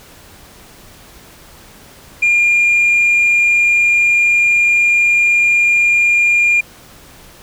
sine tone, 2408 Hz, D7, 43 cents sharp, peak -7 dBFS, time 2.22-6.61 s, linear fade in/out 10 ms, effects tanh soft clip ceiling -7 dBFS + pink hiss -41 dBFS RMS until 7.42 s

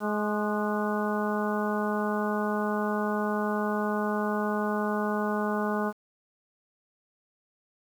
harmonic tone with a mistuned harmonic, 210.4 Hz, G#3, 23 cents sharp, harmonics 1 / 2 / 3 / 4 / 5 / 6 / 7, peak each -29 / -32 / -34 / -35 / -36 / -37 / -37 dBFS, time 0-5.93 s, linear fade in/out 50 ms, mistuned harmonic 6, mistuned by -51 cents, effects 9-bit

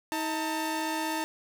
sawtooth tone pair together, 317.9 / 897.8 Hz, D#4 / A5, +37 / +35 cents, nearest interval octave + tritone, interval 1798 cents, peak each -28 dBFS, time 0.12-1.24 s, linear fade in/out 0 ms, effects none

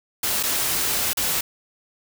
white noise with dropouts, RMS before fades -23 dBFS, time 0.23-1.41 s, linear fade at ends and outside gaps 5 ms, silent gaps 0.429-0.434 / 1.133-1.171 s, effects none

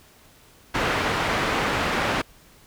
white low-pass noise, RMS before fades -24 dBFS, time 0.74-2.22 s, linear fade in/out 10 ms, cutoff 1800 Hz, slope 12 dB/octave, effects pink hiss -53 dBFS RMS until 2.66 s

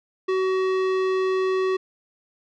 sine tone with tanh clipping, 376.6 Hz, F#4, 31 cents sharp, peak -22 dBFS, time 0.28-1.77 s, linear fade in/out 10 ms, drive 17 dB, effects none

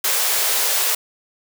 white high-pass noise, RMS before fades -19 dBFS, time 0.04-0.95 s, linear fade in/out 5 ms, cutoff 400 Hz, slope 48 dB/octave, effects none

